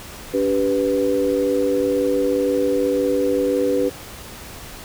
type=chord; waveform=sine; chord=G major; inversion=second; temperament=equal with one note detuned; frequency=286.1 / 392 / 493.9 Hz; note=D4 / G4 / B4; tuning=-45 / 0 / 0 cents; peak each=-22 / -22 / -19 dBFS; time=0.33-3.9 s; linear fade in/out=20 ms; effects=pink hiss -37 dBFS RMS until 4.84 s